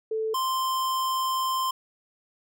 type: tone pair in turn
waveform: sine / square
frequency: 440 / 1044.2 Hz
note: A4 / C6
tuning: 0 / -4 cents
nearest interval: octave + minor third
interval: 1496 cents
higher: second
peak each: -25 / -25 dBFS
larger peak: neither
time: 0.11-0.34 / 0.34-1.71 s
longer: second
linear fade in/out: 5 ms
effects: none